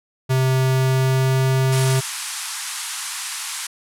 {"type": "tone with pitch glide", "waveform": "square", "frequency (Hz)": [130.81, 131.87], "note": ["C3", "C3"], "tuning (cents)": [0, 14], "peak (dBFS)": -16, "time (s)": [0.29, 2.01], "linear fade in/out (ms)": 20, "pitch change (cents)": 14, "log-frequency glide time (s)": [0.52, 1.47]}
{"type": "band-pass noise", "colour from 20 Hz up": "white", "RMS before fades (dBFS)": -29, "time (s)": [1.72, 3.67], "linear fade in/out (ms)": 5, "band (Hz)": [860, 11000], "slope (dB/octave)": 48}
{"effects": []}